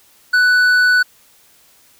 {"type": "tone with hard clipping", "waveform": "sine", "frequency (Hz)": 1487, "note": "F#6", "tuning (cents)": 8, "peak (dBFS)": -11, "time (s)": [0.33, 1.03], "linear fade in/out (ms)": 10, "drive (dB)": 6, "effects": ["white hiss -51 dBFS RMS until 1.99 s"]}